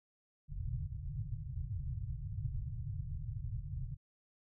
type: low-pass noise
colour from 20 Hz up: white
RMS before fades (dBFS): -40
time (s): 0.48-3.97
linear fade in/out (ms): 50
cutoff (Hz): 150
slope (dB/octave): 96
effects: none